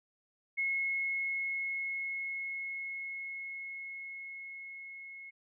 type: tone with level ramp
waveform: sine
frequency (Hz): 2174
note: C#7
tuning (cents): -34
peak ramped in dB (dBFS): -29 to -45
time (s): 0.57-5.31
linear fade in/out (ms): 20
effects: none